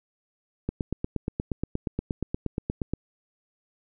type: click train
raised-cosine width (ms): 3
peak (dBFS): -14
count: 20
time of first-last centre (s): 0.69-2.936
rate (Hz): 8.46
effects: none